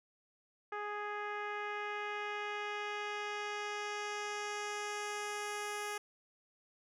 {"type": "tone with low-pass filter sweep", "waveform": "10% pulse", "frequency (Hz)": 415.3, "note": "G#4", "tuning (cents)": 0, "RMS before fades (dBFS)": -40, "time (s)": [0.72, 5.98], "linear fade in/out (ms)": 5, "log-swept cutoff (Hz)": [1500, 12000], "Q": 1.1, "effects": []}